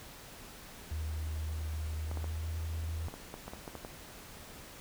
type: tone with pitch glide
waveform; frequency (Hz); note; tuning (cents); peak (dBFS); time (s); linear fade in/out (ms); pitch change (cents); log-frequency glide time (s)
sine; 77.78 to 80.99; D#2 to E2; 0 to -30; -34; 0.91-3.08; 5; +70; 1.95-2.53
type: clicks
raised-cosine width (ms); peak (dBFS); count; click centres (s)
1; -28; 11; 2.114 / 2.173 / 2.243 / 3.084 / 3.14 / 3.341 / 3.48 / 3.535 / 3.678 / 3.753 / 3.849
effects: pink hiss -50 dBFS RMS until 4.8 s

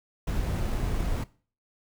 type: noise with sample-and-hold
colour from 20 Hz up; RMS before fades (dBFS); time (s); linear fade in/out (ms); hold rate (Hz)
brown; -28; 0.27-1.24; 5; 8820
effects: noise-tail reverb RT60 0.4 s tail -19 dB re dry

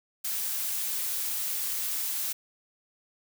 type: noise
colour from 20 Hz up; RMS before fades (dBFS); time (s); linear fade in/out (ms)
blue; -31; 0.24-2.33; 10
effects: none

